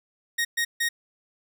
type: tone bursts at uneven times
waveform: sawtooth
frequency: 1868 Hz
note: A#6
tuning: 3 cents sharp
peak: -19 dBFS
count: 3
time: 0.38-0.45 / 0.57-0.65 / 0.8-0.89 s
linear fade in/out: 10 ms
effects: none